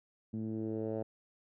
10% pulse tone with low-pass filter sweep, 109.9 Hz, A2, 2 cents flat, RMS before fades -37 dBFS, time 0.33-1.03 s, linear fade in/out 10 ms, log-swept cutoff 220 to 610 Hz, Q 2.2, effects none

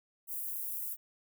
white high-pass noise, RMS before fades -38 dBFS, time 0.27-0.97 s, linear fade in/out 50 ms, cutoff 11000 Hz, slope 24 dB/octave, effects none

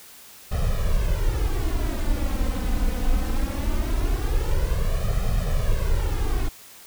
brown noise with flanger, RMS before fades -22 dBFS, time 0.51-6.49 s, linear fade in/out 10 ms, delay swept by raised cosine 1.6 to 4 ms, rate 0.21 Hz, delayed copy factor +0.95, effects white hiss -46 dBFS RMS until 6.86 s

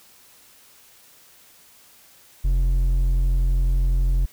sine tone with hard clipping, 44 Hz, F1, 14 cents sharp, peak -18 dBFS, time 2.44-4.26 s, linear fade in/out 10 ms, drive 5 dB, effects white hiss -52 dBFS RMS until 4.32 s

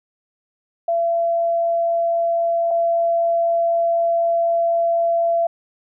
sine tone pair in turn, 676 / 676 Hz, E5 / E5, +43 / +43 cents, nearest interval unison, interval 0 cents, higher neither, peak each -16 / -15 dBFS, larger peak second, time 0.88-2.71 / 2.71-5.47 s, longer second, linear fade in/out 5 ms, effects none

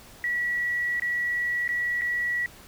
sine tone with dropouts, 1936 Hz, B6, 35 cents flat, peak -24 dBFS, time 0.24-2.46 s, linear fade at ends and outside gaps 1 ms, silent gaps 0.998-1.021 / 1.678-1.69 / 2.012-2.018 s, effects pink hiss -49 dBFS RMS until 2.67 s

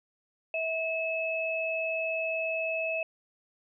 sine tone pair together, 647.8 / 2591 Hz, E5 / E7, -30 / -30 cents, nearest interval 2 octaves, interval 2400 cents, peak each -31 / -31 dBFS, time 0.54-3.03 s, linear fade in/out 2 ms, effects none

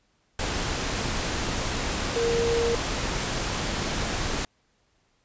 sine tone in noise, 466.2 Hz, A#4, in tune, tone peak -22 dBFS, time 2.16-2.75 s, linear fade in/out 2 ms, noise pink, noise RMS -28 dBFS, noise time 0.39-4.45 s, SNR +3 dB, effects pink hiss -68 dBFS RMS until 5.24 s + resampled to 16000 Hz

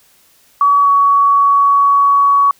sine tone with pitch glide, 1136 to 1124.9 Hz, C#6 to C#6, +42 to +25 cents, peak -7 dBFS, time 0.61-2.51 s, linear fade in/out 2 ms, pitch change -17 cents, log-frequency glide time 0.82-0.88 s, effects white hiss -51 dBFS RMS until 2.59 s

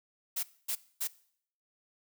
blue noise bursts, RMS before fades -33 dBFS, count 3, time 0.36-1.076 s, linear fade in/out 10 ms, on 72 ms, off 250 ms, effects noise-tail reverb RT60 0.6 s tail -20 dB re dry

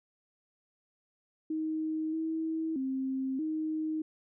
sine tone with pitch steps, 314.5 / 321.2 / 264.7 / 313 Hz, D#4 / E4 / C4 / D#4, +19 / -45 / +20 / +10 cents, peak -30 dBFS, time 1.5-4.02 s, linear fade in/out 5 ms, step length 630 ms, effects none

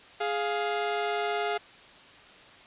sawtooth tone pair together, 416.8 / 701 Hz, G#4 / F5, +6 / +6 cents, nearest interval major sixth, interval 900 cents, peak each -26 dBFS, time 0.2-1.58 s, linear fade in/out 10 ms, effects white hiss -51 dBFS RMS until 2.66 s + resampled to 8000 Hz

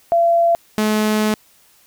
sine / sawtooth tone pair in turn, 680 / 214.2 Hz, F5 / A3, -46 / -46 cents, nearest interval octave + minor sixth, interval 2000 cents, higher first, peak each -11 dBFS, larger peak neither, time 0.12-0.55 / 0.78-1.34 s, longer second, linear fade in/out 0 ms, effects white hiss -53 dBFS RMS until 1.86 s

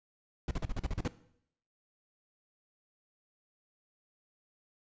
brown noise bursts, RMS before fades -32 dBFS, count 9, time 0.48-1.078 s, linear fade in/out 2 ms, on 30 ms, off 41 ms, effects noise-tail reverb RT60 0.7 s tail -17 dB re dry + resampled to 16000 Hz

